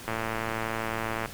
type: click train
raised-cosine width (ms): 0.5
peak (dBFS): -15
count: 133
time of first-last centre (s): 0.08-1.259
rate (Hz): 112
effects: pink hiss -43 dBFS RMS until 1.33 s